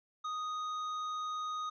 sine tone with tanh clipping, 1244.5 Hz, D#6, in tune, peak -37 dBFS, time 0.24-1.7 s, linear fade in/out 10 ms, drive 10 dB, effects resampled to 16000 Hz

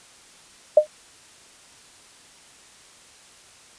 sine tone with exponential decay, 608 Hz, D#5, 40 cents flat, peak -5 dBFS, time 0.77-0.87 s, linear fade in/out 5 ms, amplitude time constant 20 ms, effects white hiss -50 dBFS RMS until 3.78 s + resampled to 22050 Hz

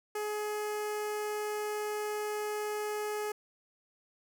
sawtooth tone with notch filter, 421.2 Hz, G#4, 24 cents sharp, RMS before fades -35 dBFS, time 0.15-3.32 s, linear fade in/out 5 ms, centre 3700 Hz, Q 1.6, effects none

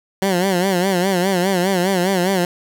15% pulse tone with vibrato, 185.6 Hz, F#3, 6 cents sharp, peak -9 dBFS, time 0.22-2.45 s, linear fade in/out 2 ms, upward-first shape sine, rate 4.9 Hz, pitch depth 110 cents each way, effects none

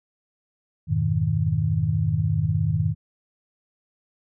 sine chord, F half-diminished seventh, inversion none, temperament equal, 87.31 / 103.83 / 123.47 / 155.56 Hz, F2 / Ab2 / Cb3 / Eb3, 0 / 0 / 0 / 0 cents, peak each -28 / -24 / -28 / -23 dBFS, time 0.87-2.95 s, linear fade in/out 50 ms, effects none

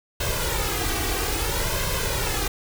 pink noise with flanger, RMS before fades -25 dBFS, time 0.2-2.48 s, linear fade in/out 5 ms, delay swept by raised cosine 1.9 to 2.62 ms, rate 0.6 Hz, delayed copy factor +0.75, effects none

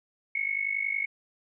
sine tone with amplitude modulation, 2200 Hz, C#7, 14 cents flat, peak -23 dBFS, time 0.35-1.06 s, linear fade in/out 5 ms, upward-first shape sine, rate 50.7 Hz, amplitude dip 85%, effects none

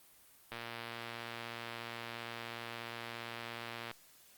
click train, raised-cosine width 0.3 ms, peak -26 dBFS, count 398, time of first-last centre 0.52-3.913 s, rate 117 Hz, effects white hiss -62 dBFS RMS until 4.37 s + Opus 32 kbps

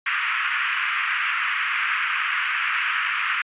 pink band-pass noise, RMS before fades -24 dBFS, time 0.06-3.42 s, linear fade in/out 5 ms, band 1200 to 2800 Hz, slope 48 dB/octave, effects resampled to 8000 Hz

